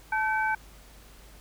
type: tone cluster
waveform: sine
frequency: 872 / 1535 / 2297 Hz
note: A5 / G6 / D7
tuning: -16 / -37 / -39 cents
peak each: -27 / -27 / -36 dBFS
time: 0.12-0.55 s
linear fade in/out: 5 ms
effects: added 50 Hz sine -51 dBFS peak until 1.4 s + pink hiss -54 dBFS RMS until 1.4 s